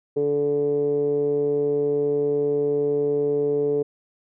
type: tone with low-pass filter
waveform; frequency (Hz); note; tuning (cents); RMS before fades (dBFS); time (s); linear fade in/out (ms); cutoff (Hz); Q
10% pulse; 144.9; D3; -23; -22; 0.16-3.83; 10; 420; 8.4
effects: none